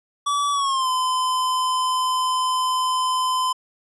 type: tone with pitch glide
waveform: square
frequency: 1148 to 1022.8 Hz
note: D6 to C6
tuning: -40 to -40 cents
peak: -20 dBFS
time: 0.26-3.53 s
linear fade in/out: 10 ms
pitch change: -200 cents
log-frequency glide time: 0.52-0.89 s
effects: resampled to 24000 Hz